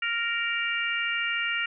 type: harmonic tone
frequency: 466.2 Hz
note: A#4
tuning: in tune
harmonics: 3 / 4 / 5 / 6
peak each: -31 / -31 / -31 / -31 dBFS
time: 0.02-1.66 s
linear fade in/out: 5 ms
effects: none